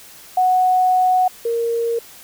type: tone pair in turn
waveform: sine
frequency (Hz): 738 / 464.9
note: F#5 / A#4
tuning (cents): -5 / -5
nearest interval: minor sixth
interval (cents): 800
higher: first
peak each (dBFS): -12 / -17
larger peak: first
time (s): 0.37-1.28 / 1.45-1.99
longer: first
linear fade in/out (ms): 5
effects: white hiss -42 dBFS RMS until 2.23 s